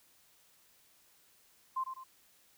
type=tone with echo; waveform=sine; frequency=1046.5 Hz; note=C6; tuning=in tune; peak=-31 dBFS; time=1.76-1.84 s; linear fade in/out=10 ms; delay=100 ms; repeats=2; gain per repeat=-7 dB; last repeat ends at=2.04 s; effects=white hiss -66 dBFS RMS until 2.57 s